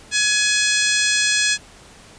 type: harmonic tone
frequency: 842 Hz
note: G#5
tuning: 24 cents sharp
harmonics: 2 / 3 / 4 / 5 / 6 / 7 / 8 / 9 / 10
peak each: -21 / -23 / -24 / -25 / -26 / -26 / -27 / -28 / -28 dBFS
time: 0.11-1.58 s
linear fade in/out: 50 ms
effects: pink hiss -45 dBFS RMS until 2.18 s + resampled to 22050 Hz